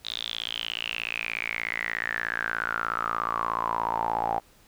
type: tone with band-pass filter sweep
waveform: sawtooth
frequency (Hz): 56.8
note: A#1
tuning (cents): -44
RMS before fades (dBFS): -30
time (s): 0.04-4.4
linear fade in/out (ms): 20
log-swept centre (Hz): 3800 to 780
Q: 10
effects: pink hiss -58 dBFS RMS until 4.67 s